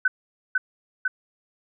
sine tone with echo, 1515 Hz, F#6, 40 cents sharp, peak -16 dBFS, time 0.05-0.08 s, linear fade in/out 5 ms, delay 500 ms, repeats 2, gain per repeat -2 dB, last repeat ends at 1.08 s, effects none

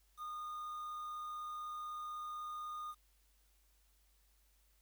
triangle tone with quantisation, 1224 Hz, D#6, 29 cents flat, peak -40 dBFS, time 0.17-2.95 s, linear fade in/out 50 ms, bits 10, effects added 50 Hz sine -70 dBFS peak until 4.81 s + white hiss -75 dBFS RMS until 4.81 s

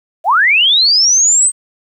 sine linear sweep, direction up, 604 to 8372 Hz, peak -7 dBFS, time 0.24-1.52 s, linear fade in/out 50 ms, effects 8-bit

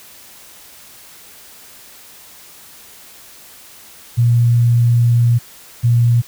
sine tone pair in turn, 118.8 / 118.8 Hz, A#2 / A#2, +33 / +33 cents, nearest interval unison, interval 0 cents, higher neither, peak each -9 dBFS, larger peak neither, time 4.17-5.39 / 5.83-6.22 s, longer first, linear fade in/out 20 ms, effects white hiss -41 dBFS RMS until 6.27 s

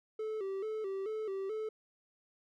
triangle tone with vibrato, 410.5 Hz, G#4, 20 cents flat, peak -33 dBFS, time 0.19-1.69 s, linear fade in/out 5 ms, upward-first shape square, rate 2.3 Hz, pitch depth 100 cents each way, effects none

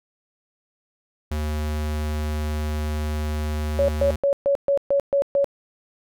square tone, 75.9 Hz, D#2, 42 cents flat, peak -24 dBFS, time 1.31-4.16 s, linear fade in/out 5 ms
sine tone bursts, 560 Hz, C#5, 18 cents sharp, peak -16 dBFS, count 8, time 3.79-5.444 s, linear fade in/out 0 ms, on 93 ms, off 130 ms
effects none

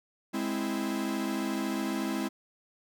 45% pulse chord, Ab augmented, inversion none, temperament equal, 207.7 / 261.6 / 329.6 Hz, Ab3 / C4 / E4, 0 / 0 / 0 cents, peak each -34 dBFS, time 0.33-2.29 s, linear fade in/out 20 ms, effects none

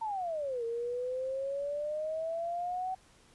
sine exponential two-way sweep, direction down then up, 916 to 457.9 to 757 Hz, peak -32 dBFS, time 0.01-2.95 s, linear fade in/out 10 ms, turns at 0.64 s, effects pink hiss -62 dBFS RMS until 3.34 s + resampled to 24000 Hz

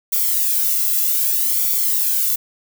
violet noise with flanger, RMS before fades -18 dBFS, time 0.12-2.36 s, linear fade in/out 10 ms, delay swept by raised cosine 0.88 to 1.51 ms, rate 0.64 Hz, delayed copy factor +0.7, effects none

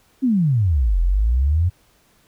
sine exponential two-way sweep, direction down then up, 277.2 to 41.2 to 92.5 Hz, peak -14 dBFS, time 0.22-1.7 s, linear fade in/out 20 ms, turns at 1 s, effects pink hiss -58 dBFS RMS until 2.27 s

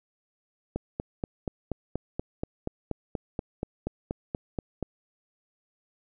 click train, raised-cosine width 2 ms, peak -16 dBFS, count 18, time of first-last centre 0.76-4.827 s, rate 4.18 Hz, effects none

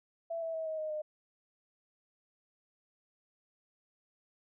sine tone with pitch steps, 666 / 654.6 / 643.3 / 632.3 / 621.4 / 610.7 Hz, E5 / E5 / E5 / D#5 / D#5 / D#5, +18 / -12 / -42 / +28 / -2 / -32 cents, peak -34 dBFS, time 0.3-1.02 s, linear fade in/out 10 ms, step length 120 ms, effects none

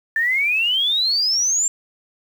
sine exponential sweep, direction up, 1760 to 7450 Hz, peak -16 dBFS, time 0.16-1.68 s, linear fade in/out 2 ms, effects 7-bit

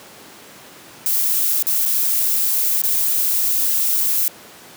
violet noise with dropouts, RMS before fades -18 dBFS, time 1.06-4.28 s, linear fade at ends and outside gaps 0 ms, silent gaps 1.625-1.669 / 1.853-1.859 / 2.817-2.837 s, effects pink hiss -41 dBFS RMS until 4.76 s + high-pass 200 Hz 12 dB/octave

